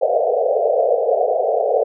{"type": "band-pass noise", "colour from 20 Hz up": "pink", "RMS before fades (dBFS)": -17, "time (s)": [0.01, 1.84], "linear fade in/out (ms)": 10, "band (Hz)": [440, 730], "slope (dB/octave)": 96, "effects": []}